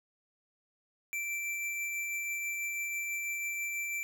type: tone with tremolo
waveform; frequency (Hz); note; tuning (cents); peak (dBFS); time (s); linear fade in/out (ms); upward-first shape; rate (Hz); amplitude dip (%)
square; 2341; D7; -6; -33; 1.13-4.03; 0; triangle; 6.1; 25
effects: none